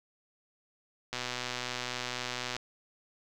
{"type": "click train", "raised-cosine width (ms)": 0.2, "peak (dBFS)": -17, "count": 179, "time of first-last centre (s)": [1.13, 2.565], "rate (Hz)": 124, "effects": []}